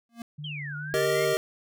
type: tone with exponential growth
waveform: square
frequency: 233.1 Hz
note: A#3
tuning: in tune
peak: -33 dBFS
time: 0.09-0.22 s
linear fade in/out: 2 ms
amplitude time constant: 27 ms
type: tone with vibrato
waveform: sine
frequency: 147.2 Hz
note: D3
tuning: 4 cents sharp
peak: -35 dBFS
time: 0.38-1.34 s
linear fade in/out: 10 ms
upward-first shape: triangle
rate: 2.7 Hz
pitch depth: 45 cents each way
type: exponential two-way sweep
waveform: sine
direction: down then up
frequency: 3276 to 1411 to 2182 Hz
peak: -35 dBFS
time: 0.44-1.25 s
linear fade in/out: 5 ms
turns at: 0.76 s
type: chord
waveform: square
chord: Eb major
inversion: first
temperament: equal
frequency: 392 / 466.2 / 622.3 Hz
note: G4 / Bb4 / Eb5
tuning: 0 / 0 / 0 cents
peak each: -28 dBFS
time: 0.94-1.37 s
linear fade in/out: 0 ms
effects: none